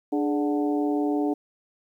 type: harmonic tone with a mistuned harmonic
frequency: 147.3 Hz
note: D3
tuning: 6 cents sharp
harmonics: 2 / 3 / 4 / 5 / 6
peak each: -23 / -29 / -36 / -32 / -41 dBFS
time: 0.12-1.34 s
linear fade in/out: 10 ms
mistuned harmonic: 3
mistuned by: -87 cents
effects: 10-bit